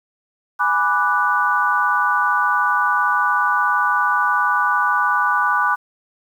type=chord; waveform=sine; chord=G# half-diminished seventh; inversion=none; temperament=equal; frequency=830.6 / 987.8 / 1174.7 / 1480 Hz; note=G#5 / B5 / D6 / F#6; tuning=0 / 0 / 0 / 0 cents; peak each=-24 / -21 / -19 / -19 dBFS; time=0.59-5.76 s; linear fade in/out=20 ms; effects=8-bit